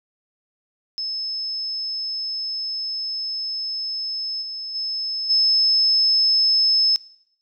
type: tone with level steps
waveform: sine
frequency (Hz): 5220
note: E8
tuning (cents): -18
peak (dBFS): -24 / -28 / -23 / -14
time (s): 0.98-6.96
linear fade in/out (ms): 0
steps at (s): 4.41 / 4.74 / 5.29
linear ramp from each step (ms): 20
effects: noise-tail reverb RT60 0.7 s tail -20 dB re dry